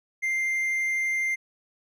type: tone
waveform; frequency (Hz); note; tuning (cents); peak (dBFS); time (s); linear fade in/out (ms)
triangle; 2096; C7; +2; -22; 0.22-1.36; 20
effects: none